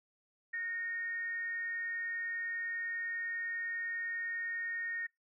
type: tone with frequency modulation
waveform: sine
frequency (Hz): 1845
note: A#6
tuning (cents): -18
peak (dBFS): -35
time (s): 0.53-5.07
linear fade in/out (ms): 10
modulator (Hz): 395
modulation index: 0.23
effects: noise-tail reverb RT60 0.2 s tail -26 dB re dry